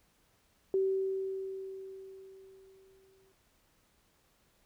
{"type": "tone with exponential decay", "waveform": "sine", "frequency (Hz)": 384, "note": "G4", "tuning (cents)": -36, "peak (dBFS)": -25, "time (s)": [0.74, 3.32], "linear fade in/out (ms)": 1, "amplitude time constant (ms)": 560, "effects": ["pink hiss -70 dBFS RMS until 4.65 s"]}